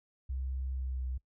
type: tone with pitch glide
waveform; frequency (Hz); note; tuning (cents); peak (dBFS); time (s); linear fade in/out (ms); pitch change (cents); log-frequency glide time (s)
sine; 65.41 to 63.77; C2 to C2; 0 to -44; -33; 0.29-1.18; 10; -44; 0.72-1.04
effects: noise-tail reverb RT60 0.1 s tail -21 dB re dry